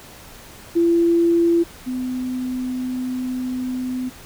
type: tone pair in turn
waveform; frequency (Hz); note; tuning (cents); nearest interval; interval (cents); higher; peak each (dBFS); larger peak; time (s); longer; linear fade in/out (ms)
sine; 338.9 / 253.9; E4 / B3; +48 / +48; perfect fourth; 500; first; -13 / -22; first; 0.75-1.64 / 1.86-4.1; second; 20
effects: pink hiss -42 dBFS RMS until 4.25 s